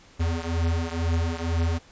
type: beating tone pair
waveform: square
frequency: 82.41 / 84.51 Hz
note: E2 / E2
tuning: 0 / +44 cents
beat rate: 2.1 Hz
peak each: -26 / -28 dBFS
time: 0.19-1.79 s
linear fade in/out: 20 ms
effects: pink hiss -53 dBFS RMS until 1.91 s + resampled to 16000 Hz